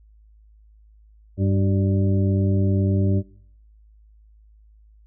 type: harmonic tone with a mistuned harmonic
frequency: 98 Hz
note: G2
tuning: in tune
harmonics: 1 / 2 / 3 / 4 / 6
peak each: -18 / -24 / -28 / -30 / -34 dBFS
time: 1.37-3.23 s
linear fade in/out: 50 ms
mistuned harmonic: 4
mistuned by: -36 cents
effects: noise-tail reverb RT60 0.7 s tail -24 dB re dry + added 53 Hz sine -49 dBFS peak until 5.06 s